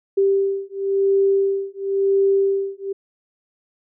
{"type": "beating tone pair", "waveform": "sine", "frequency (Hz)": [392, 392.96], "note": ["G4", "G4"], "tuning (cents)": [0, 4], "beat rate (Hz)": 0.96, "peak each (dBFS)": -19, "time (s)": [0.17, 2.93], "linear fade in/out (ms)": 10, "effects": []}